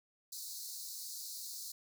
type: high-pass noise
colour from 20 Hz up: pink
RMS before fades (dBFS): -45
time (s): 0.32-1.72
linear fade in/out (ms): 5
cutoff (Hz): 4000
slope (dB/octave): 96
effects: none